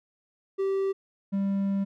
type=tone pair in turn; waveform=triangle; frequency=388.6 / 197.01 Hz; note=G4 / G3; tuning=-15 / +9 cents; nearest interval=octave; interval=1176 cents; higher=first; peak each=-22 dBFS; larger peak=neither; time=0.58-0.93 / 1.32-1.85 s; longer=second; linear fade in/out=20 ms; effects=none